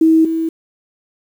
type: tone pair in turn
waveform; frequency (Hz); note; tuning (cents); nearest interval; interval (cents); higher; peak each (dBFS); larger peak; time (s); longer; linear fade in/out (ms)
sine; 321.6 / 325.3; E4 / E4; -43 / -23; unison; 20; second; -7 / -15; first; 0.01-0.25 / 0.25-0.49; neither; 5
effects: 7-bit

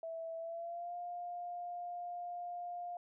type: tone with pitch glide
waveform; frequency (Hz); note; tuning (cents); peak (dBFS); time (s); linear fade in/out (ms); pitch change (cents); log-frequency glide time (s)
sine; 657 to 704.2; E5 to F5; -6 to +14; -40; 0.03-2.97; 2; +120; 0.37-0.95
effects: none

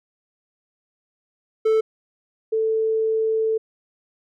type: tone pair in turn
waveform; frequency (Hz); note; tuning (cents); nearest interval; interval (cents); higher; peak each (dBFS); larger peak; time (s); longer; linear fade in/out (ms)
triangle / sine; 440 / 442.2; A4 / A4; 0 / +9; unison; 9; second; -13 / -18; first; 1.65-1.81 / 2.52-3.58; second; 10
effects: none

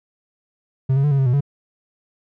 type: tone with pitch steps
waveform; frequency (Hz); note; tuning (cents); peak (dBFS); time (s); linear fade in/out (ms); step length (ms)
triangle; 132.6 / 137.7 / 147.3 / 138.2 / 134 / 123 / 141.6; C3 / C#3 / D3 / C#3 / C3 / B2 / C#3; +23 / -11 / +6 / -5 / +42 / -7 / +37; -12; 0.89-1.408; 10; 74
effects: none

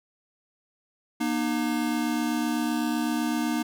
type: tone pair together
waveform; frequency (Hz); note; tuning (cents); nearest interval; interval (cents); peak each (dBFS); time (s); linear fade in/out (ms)
square; 237.5 / 305.4; A#3 / D#4; +33 / -32; major third; 435; -28; 1.2-3.63; 10
effects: none

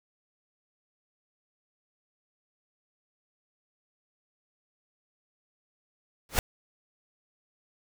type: noise with exponential growth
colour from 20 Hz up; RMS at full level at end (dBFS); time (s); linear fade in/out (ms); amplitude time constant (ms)
pink; -20; 6.29-6.39; 1; 21
effects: none

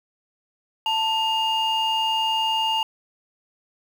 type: tone pair together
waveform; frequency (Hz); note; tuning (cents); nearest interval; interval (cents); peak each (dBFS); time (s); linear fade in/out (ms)
sine; 890 / 2830; A5 / F7; +20 / +22; octave + minor sixth; 2002; -21; 0.86-2.83; 2
effects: tanh soft clip ceiling -16 dBFS + 7-bit

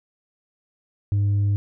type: tone with tanh clipping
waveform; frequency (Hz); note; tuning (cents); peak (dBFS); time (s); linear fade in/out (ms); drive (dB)
triangle; 101.3; G#2; -43; -18; 1.12-1.56; 0; 7
effects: none

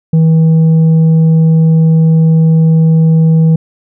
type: tone with tanh clipping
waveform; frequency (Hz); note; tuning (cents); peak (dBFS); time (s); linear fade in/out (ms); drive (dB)
sine; 161.1; E3; -39; -5; 0.13-3.56; 5; 4
effects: none

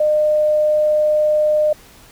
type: tone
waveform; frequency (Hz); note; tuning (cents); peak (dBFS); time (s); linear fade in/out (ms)
sine; 607; D#5; -43; -12; 0-1.73; 5
effects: pink hiss -45 dBFS RMS until 2.11 s

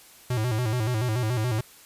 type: tone with vibrato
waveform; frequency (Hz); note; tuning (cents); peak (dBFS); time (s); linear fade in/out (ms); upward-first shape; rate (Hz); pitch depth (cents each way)
square; 116.54; A#2; 0; -24; 0.3-1.61; 5; square; 7; 120
effects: white hiss -51 dBFS RMS until 1.85 s + resampled to 32000 Hz

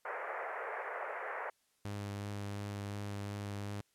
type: band-pass noise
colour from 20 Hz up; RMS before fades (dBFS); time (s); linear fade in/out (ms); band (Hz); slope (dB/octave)
pink; -41; 0.05-1.5; 5; 450 to 2100; 48
type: tone with vibrato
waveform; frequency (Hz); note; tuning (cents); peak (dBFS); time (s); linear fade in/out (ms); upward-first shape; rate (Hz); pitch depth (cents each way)
sawtooth; 101.6; G#2; -38; -35; 1.85-3.81; 0; triangle; 2.8; 15
effects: white hiss -75 dBFS RMS until 3.94 s + low-pass 12000 Hz 12 dB/octave

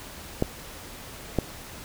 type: clicks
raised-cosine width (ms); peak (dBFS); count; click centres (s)
2; -8; 2; 0.424 / 1.387
effects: pink hiss -42 dBFS RMS until 1.84 s

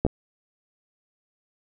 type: clicks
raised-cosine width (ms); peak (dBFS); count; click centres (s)
2; -7 / -12; 2; 0.05 / 0.065
effects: none

